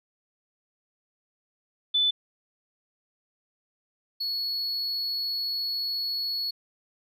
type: tone pair in turn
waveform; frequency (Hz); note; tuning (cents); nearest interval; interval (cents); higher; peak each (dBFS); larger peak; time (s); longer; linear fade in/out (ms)
sine / triangle; 3500 / 4377; A7 / C#8; -10 / -23; major third; 387; second; -20 / -26; first; 1.94-2.11 / 4.2-6.51; second; 10
effects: none